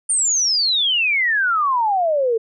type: exponential sweep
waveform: sine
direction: down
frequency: 9130 to 437.3 Hz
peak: -15 dBFS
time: 0.09-2.38 s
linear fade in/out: 10 ms
effects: none